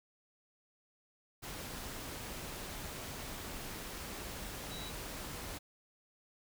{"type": "tone in noise", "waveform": "sine", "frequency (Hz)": 3902, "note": "B7", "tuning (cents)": -22, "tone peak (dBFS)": -47, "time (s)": [4.7, 4.91], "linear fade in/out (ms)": 20, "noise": "pink", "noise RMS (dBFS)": -44, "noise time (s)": [1.42, 5.59], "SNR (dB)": -6, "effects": []}